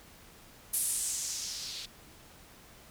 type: noise with low-pass filter sweep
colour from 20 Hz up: violet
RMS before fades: -35 dBFS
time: 0.73-1.86 s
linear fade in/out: 10 ms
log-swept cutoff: 11000 to 3800 Hz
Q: 2.6
effects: pink hiss -55 dBFS RMS until 2.9 s